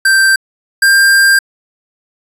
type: tone pair in turn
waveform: square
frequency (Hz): 1568 / 1592.6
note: G6 / G6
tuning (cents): 0 / +27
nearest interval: unison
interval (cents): 27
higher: second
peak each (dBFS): -7 / -6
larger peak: second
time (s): 0.05-0.36 / 0.82-1.39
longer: second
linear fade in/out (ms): 5
effects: resampled to 32000 Hz